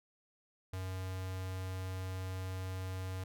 square tone with notch filter, 93.4 Hz, F#2, 17 cents sharp, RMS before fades -40 dBFS, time 0.73-3.24 s, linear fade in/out 5 ms, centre 230 Hz, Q 1.4, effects none

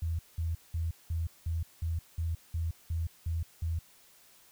sine tone bursts, 82.41 Hz, E2, in tune, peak -29 dBFS, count 11, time 0.02-3.79 s, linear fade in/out 5 ms, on 170 ms, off 190 ms, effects white hiss -60 dBFS RMS until 4.51 s

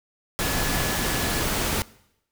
sine tone in noise, 1708 Hz, G#6, 48 cents sharp, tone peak -33 dBFS, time 0.41-1.41 s, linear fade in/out 0 ms, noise pink, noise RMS -25 dBFS, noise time 0.39-1.82 s, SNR -11 dB, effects noise-tail reverb RT60 0.8 s tail -21 dB re dry

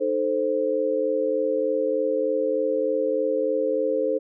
sine chord, A diminished, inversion second, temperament equal with one note detuned, 307.4 / 440 / 523.3 Hz, Eb4 / A4 / C5, -21 / 0 / 0 cents, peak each -29 / -25 / -23 dBFS, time 0-4.19 s, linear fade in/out 20 ms, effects none

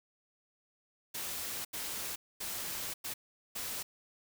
white noise bursts at uneven times, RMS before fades -39 dBFS, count 5, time 1.14-1.65 / 1.73-2.16 / 2.4-2.94 / 3.04-3.14 / 3.55-3.83 s, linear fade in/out 10 ms, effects none

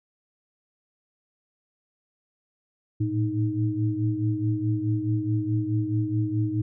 sine tone cluster, 109.9 / 114.6 / 311.6 Hz, A2 / A#2 / D#4, -2 / -29 / +3 cents, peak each -27 dBFS, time 3-6.62 s, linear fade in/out 10 ms, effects none

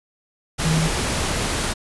sine tone in noise, 160 Hz, D#3, 49 cents sharp, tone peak -17 dBFS, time 0.64-0.89 s, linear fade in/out 20 ms, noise pink, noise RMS -23 dBFS, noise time 0.58-1.74 s, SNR +3 dB, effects resampled to 24000 Hz

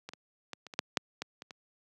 clicks, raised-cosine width 0.2 ms, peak -24 / -27 / -21 / -29 / -26 / -10 / -8 / -18 / -26 / -28 dBFS, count 10, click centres 0.09 / 0.135 / 0.533 / 0.667 / 0.738 / 0.791 / 0.972 / 1.22 / 1.421 / 1.508 s, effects high-pass 150 Hz 12 dB/octave

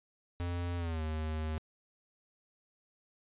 square tone with pitch glide, 87.31 to 78.23 Hz, F2 to D#2, 0 to +10 cents, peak -34 dBFS, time 0.4-1.58 s, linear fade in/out 0 ms, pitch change -190 cents, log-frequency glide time 0.77-1.02 s, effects resampled to 8000 Hz

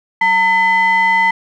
triangle ring-modulated tone, 550 Hz, C#5, 14 cents flat, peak -5 dBFS, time 0.21-1.31 s, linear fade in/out 5 ms, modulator 1460 Hz, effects none

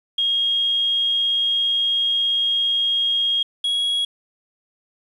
sine / triangle tone pair in turn, 3261 / 3318 Hz, G#7 / G#7, -32 / -2 cents, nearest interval unison, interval 30 cents, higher second, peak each -17 dBFS, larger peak neither, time 0.18-3.43 / 3.64-4.05 s, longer first, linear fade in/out 5 ms, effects resampled to 24000 Hz + 8-bit

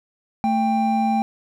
triangle tone pair together, 222.2 / 792 Hz, A3 / G5, +17 / +18 cents, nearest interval octave + minor seventh, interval 2201 cents, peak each -18 dBFS, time 0.44-1.22 s, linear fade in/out 0 ms, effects none

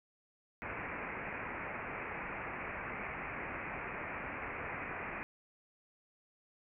white low-pass noise, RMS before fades -42 dBFS, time 0.62-5.23 s, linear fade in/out 0 ms, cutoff 2500 Hz, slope 96 dB/octave, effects none

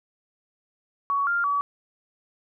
sine tone with pitch steps, 1122 / 1397 / 1140 Hz, C#6 / F6 / C#6, +21 / 0 / +48 cents, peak -21 dBFS, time 1.1-1.61 s, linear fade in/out 0 ms, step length 170 ms, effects none

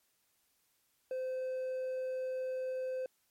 triangle tone with hard clipping, 516 Hz, C5, 24 cents flat, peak -35 dBFS, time 1.11-3.06 s, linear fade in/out 2 ms, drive 5 dB, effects white hiss -75 dBFS RMS until 3.3 s + MP3 64 kbps

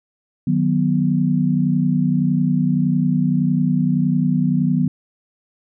sine chord, B major, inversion first, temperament just, 154.34 / 185.21 / 246.9 Hz, D#3 / F#3 / B3, -14 / +2 / 0 cents, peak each -19 dBFS, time 0.47-4.88 s, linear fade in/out 5 ms, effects none

